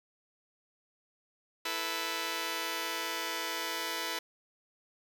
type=chord; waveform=5% pulse; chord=E suspended fourth; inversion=none; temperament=just; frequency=329.6 / 439.5 / 494.4 Hz; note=E4 / A4 / B4; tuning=0 / -2 / +2 cents; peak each=-27 dBFS; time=1.65-4.19 s; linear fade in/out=5 ms; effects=none